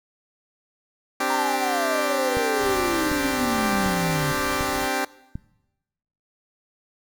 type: chord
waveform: 10% pulse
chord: C suspended second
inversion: none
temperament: equal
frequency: 261.6 / 293.7 / 392 Hz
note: C4 / D4 / G4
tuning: 0 / 0 / 0 cents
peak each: -19 dBFS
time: 1.2-5.05 s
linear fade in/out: 5 ms
type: exponential sweep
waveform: sine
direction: down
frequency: 941 to 141.9 Hz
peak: -24 dBFS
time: 1.3-4.32 s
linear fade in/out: 2 ms
type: click train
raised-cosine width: 5 ms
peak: -18 dBFS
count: 5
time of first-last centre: 2.37-5.355 s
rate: 1.34 Hz
type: noise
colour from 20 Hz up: pink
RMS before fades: -35 dBFS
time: 2.58-4.9 s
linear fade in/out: 50 ms
effects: noise-tail reverb RT60 1.0 s tail -21 dB re dry